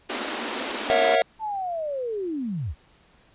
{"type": "high-pass noise", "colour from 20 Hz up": "pink", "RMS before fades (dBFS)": -29, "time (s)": [0.09, 1.16], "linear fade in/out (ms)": 10, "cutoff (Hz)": 220, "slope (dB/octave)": 96}
{"type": "chord", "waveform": "square", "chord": "F# dominant seventh", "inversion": "first", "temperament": "equal with one note detuned", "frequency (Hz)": [466.2, 554.4, 659.3, 726.4], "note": ["A#4", "C#5", "E5", "F#5"], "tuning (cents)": [0, 0, 0, -32], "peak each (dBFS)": [-27, -25, -22, -24], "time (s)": [0.9, 1.22], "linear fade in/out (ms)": 0}
{"type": "linear sweep", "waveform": "sine", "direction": "down", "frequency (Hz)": [895, 52.2], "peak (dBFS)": -26, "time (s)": [1.39, 2.75], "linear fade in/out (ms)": 50}
{"effects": ["pink hiss -58 dBFS RMS until 3.34 s", "resampled to 8000 Hz"]}